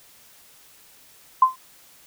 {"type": "tone with exponential decay", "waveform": "sine", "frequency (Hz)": 1037, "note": "C6", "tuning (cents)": -16, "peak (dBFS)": -7, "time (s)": [1.42, 1.56], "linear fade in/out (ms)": 5, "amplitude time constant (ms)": 30, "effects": ["white hiss -52 dBFS RMS until 2.06 s"]}